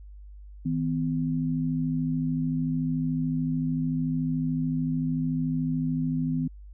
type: tone pair together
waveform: sine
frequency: 160 / 253.6 Hz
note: D#3 / B3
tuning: +49 / +46 cents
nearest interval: minor sixth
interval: 797 cents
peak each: -27 dBFS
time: 0.65-6.48 s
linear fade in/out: 10 ms
effects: added 50 Hz sine -42 dBFS peak until 6.73 s